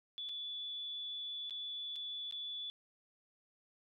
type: tone with dropouts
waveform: sine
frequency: 3451 Hz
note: A7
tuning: 34 cents flat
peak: -40 dBFS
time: 0.18-2.7 s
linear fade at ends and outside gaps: 0 ms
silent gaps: 0.289-0.293 / 1.497-1.507 / 1.958-1.962 / 2.311-2.324 s
effects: none